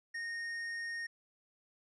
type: tone with tanh clipping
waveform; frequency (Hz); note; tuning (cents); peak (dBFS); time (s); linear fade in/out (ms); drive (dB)
triangle; 1851; A#6; -13; -39; 0.14-1.07; 10; 13
effects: resampled to 22050 Hz